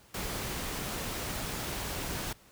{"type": "noise", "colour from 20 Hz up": "pink", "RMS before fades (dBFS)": -36, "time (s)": [0.14, 2.33], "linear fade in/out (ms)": 5, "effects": ["pink hiss -59 dBFS RMS until 2.51 s"]}